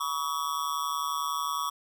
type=tone with amplitude modulation; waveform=square; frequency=1129 Hz; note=C#6; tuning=31 cents sharp; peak=-25 dBFS; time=0-1.7 s; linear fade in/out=10 ms; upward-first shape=sine; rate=151 Hz; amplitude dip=95%; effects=none